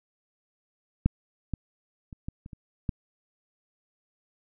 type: clicks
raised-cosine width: 5 ms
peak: -8 / -17 / -29 / -21 / -30 / -29 / -15 dBFS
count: 7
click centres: 1.06 / 1.537 / 2.128 / 2.285 / 2.461 / 2.532 / 2.892 s
effects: none